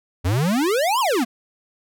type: exponential two-way sweep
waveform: square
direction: up then down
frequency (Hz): 81.8 to 1107 to 212.7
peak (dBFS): -18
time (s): 0.24-1.25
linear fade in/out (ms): 20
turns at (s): 1
effects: none